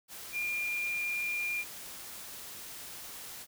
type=tone in noise; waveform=sine; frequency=2403 Hz; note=D7; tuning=39 cents sharp; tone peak=-31 dBFS; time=0.32-1.65 s; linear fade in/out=50 ms; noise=white; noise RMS=-45 dBFS; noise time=0.08-3.47 s; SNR=+11 dB; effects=none